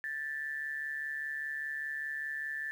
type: tone with amplitude modulation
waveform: sine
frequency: 1760 Hz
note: A6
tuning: in tune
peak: -32 dBFS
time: 0.04-2.71 s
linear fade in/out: 0 ms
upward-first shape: sine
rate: 145 Hz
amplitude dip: 60%
effects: 10-bit